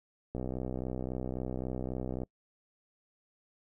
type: click train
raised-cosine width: 2 ms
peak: -23 dBFS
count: 121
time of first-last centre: 0.35-2.234 s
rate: 63.7 Hz
effects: noise-tail reverb RT60 0.1 s tail -26 dB re dry